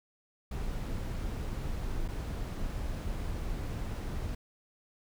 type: noise with dropouts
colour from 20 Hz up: brown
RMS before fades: -35 dBFS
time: 0.51-4.35 s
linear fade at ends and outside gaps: 5 ms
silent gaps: 2.08-2.085 s
effects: none